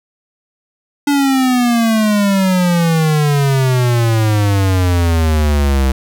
square exponential sweep, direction down, 289.4 to 65.1 Hz, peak -11 dBFS, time 1.07-5.92 s, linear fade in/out 5 ms, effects none

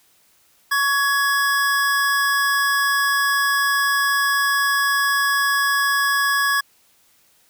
square tone pair together, 1119 / 1676.6 Hz, C#6 / G#6, +16 / +16 cents, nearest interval perfect fifth, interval 700 cents, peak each -22 / -19 dBFS, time 0.71-6.61 s, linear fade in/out 10 ms, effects white hiss -58 dBFS RMS until 7.49 s

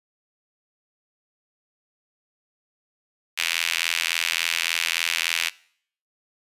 sawtooth tone with high-pass filter, 83.5 Hz, E2, 23 cents sharp, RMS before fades -25 dBFS, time 3.37-5.5 s, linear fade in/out 20 ms, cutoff 2500 Hz, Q 2.3, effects noise-tail reverb RT60 0.6 s tail -22 dB re dry + resampled to 32000 Hz

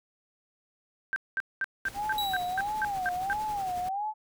sine tone bursts, 1568 Hz, G6, in tune, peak -26 dBFS, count 10, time 1.13-3.33 s, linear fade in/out 0 ms, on 31 ms, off 210 ms
pink noise with tremolo, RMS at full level -44 dBFS, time 1.85-3.89 s, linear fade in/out 5 ms, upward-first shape sine, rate 11 Hz, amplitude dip 40%
sine tone with vibrato, 785 Hz, G5, 2 cents sharp, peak -29 dBFS, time 1.94-4.14 s, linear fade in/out 50 ms, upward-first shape sine, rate 1.5 Hz, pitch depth 160 cents each way
45% pulse tone with exponential decay, 3900 Hz, B7, 23 cents flat, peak -28 dBFS, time 2.18-2.83 s, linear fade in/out 2 ms, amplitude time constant 140 ms
effects none

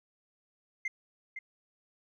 sine tone with echo, 2093 Hz, C7, in tune, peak -28 dBFS, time 0.85-0.88 s, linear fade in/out 5 ms, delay 510 ms, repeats 1, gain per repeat -9 dB, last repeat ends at 1.39 s, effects tanh soft clip ceiling -29 dBFS

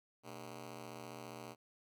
10% pulse ring-modulated tone, 174.61 Hz, F3, in tune, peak -36 dBFS, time 0.23-1.56 s, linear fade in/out 50 ms, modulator 49.9 Hz, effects none

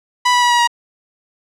sawtooth tone with pitch steps, 987.8 / 978.7 / 969.7 / 960.8 / 951.9 Hz, B5 / B5 / B5 / B5 / A#5, 0 / -16 / -32 / -48 / +36 cents, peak -7 dBFS, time 0.25-0.675 s, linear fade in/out 10 ms, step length 85 ms, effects low-pass 7000 Hz 12 dB/octave

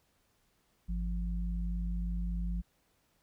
sine tone pair together, 51.88 / 174.61 Hz, G#1 / F3, -1 / 0 cents, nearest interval octave + major sixth, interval 2101 cents, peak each -32 / -38 dBFS, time 0.88-2.62 s, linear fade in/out 20 ms, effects pink hiss -73 dBFS RMS until 3.22 s

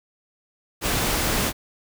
pink noise, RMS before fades -23 dBFS, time 0.81-1.53 s, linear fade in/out 50 ms, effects none

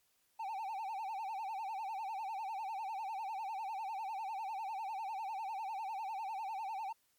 triangle tone with vibrato, 830.6 Hz, G#5, in tune, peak -36 dBFS, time 0.39-6.93 s, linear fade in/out 10 ms, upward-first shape sine, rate 10 Hz, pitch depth 170 cents each way, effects white hiss -75 dBFS RMS until 7.18 s + MP3 96 kbps

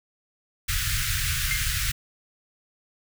pink band-stop noise, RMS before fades -26 dBFS, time 0.68-1.92 s, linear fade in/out 10 ms, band 140 to 1400 Hz, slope 48 dB/octave
triangle tone with exponential decay, 2112 Hz, C7, 16 cents sharp, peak -20 dBFS, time 1.51-1.7 s, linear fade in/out 1 ms, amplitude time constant 40 ms
effects none

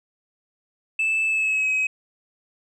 sine tone with pitch glide, 2630 to 2542 Hz, E7 to D#7, -5 to +36 cents, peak -17 dBFS, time 0.99-1.87 s, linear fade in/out 5 ms, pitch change -59 cents, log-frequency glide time 1.25-1.71 s, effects tanh soft clip ceiling -18 dBFS

